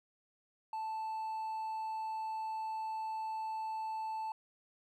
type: tone with hard clipping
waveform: triangle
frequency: 880 Hz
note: A5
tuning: in tune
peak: -37 dBFS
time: 0.73-4.32 s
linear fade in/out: 2 ms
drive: 5 dB
effects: none